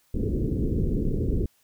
pink low-pass noise, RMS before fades -25 dBFS, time 0.14-1.46 s, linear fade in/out 5 ms, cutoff 440 Hz, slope 48 dB/octave, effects white hiss -65 dBFS RMS until 1.63 s

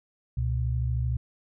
sine tone pair together, 68.1 / 121.34 Hz, C#2 / B2, -30 / -30 cents, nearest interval minor seventh, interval 1000 cents, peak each -27 dBFS, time 0.37-1.17 s, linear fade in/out 5 ms, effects none

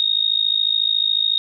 sine tone with amplitude modulation, 3729 Hz, A#7, in tune, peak -12 dBFS, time 0-1.38 s, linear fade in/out 0 ms, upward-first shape sine, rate 54 Hz, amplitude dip 90%, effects none

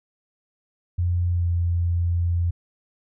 sine tone with pitch glide, 87.9 to 86.24 Hz, F2 to F2, +12 to -21 cents, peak -19 dBFS, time 0.98-2.51 s, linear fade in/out 10 ms, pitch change -33 cents, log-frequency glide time 1.31-1.47 s, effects none

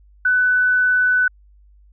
sine tone, 1497 Hz, F#6, 20 cents sharp, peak -13 dBFS, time 0.25-1.28 s, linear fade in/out 5 ms, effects added 50 Hz sine -47 dBFS peak until 1.92 s

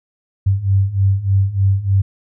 sine beating tone pair, 95.7 / 99 Hz, G2 / G2, -41 / +18 cents, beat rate 3.3 Hz, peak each -17 / -14 dBFS, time 0.46-2.02 s, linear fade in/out 10 ms, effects none

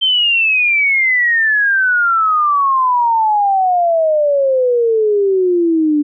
sine exponential sweep, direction down, 3136 to 290.8 Hz, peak -10 dBFS, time 0.01-6.03 s, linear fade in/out 20 ms, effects none

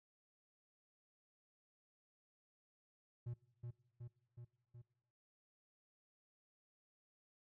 triangle tone with echo, 119.8 Hz, A#2, 48 cents sharp, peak -40 dBFS, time 3.26-3.34 s, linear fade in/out 10 ms, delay 370 ms, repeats 4, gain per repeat -3 dB, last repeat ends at 4.82 s, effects noise-tail reverb RT60 0.8 s tail -20 dB re dry

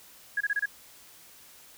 sine tone bursts, 1661.2 Hz, G#6, in tune, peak -24 dBFS, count 5, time 0.37-0.658 s, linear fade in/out 5 ms, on 36 ms, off 27 ms, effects white hiss -53 dBFS RMS until 1.77 s

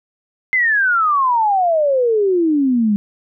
sine exponential sweep, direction down, 2092 to 200 Hz, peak -12 dBFS, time 0.53-2.96 s, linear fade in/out 0 ms, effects none

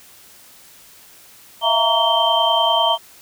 sine tone cluster, 653 / 683 / 924 / 1136 / 3134 Hz, E5 / F5 / A#5 / C#6 / G7, -17 / -39 / -16 / +42 / -1 cents, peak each -22 / -22 / -18 / -24 / -18 dBFS, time 1.61-2.98 s, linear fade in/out 50 ms, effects white hiss -46 dBFS RMS until 3.21 s

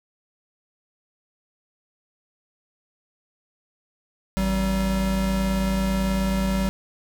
square tone pair together, 53.84 / 191.3 Hz, A1 / G3, -37 / -42 cents, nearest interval octave + minor seventh, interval 2195 cents, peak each -26 / -23 dBFS, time 4.37-6.69 s, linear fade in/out 0 ms, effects none

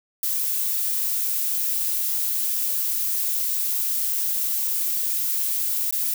violet noise with dropouts, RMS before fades -24 dBFS, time 0.23-6.14 s, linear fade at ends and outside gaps 2 ms, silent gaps 5.91-5.925 s, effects none

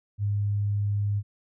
sine tone, 102.3 Hz, G#2, 26 cents flat, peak -23 dBFS, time 0.18-1.23 s, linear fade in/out 50 ms, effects none

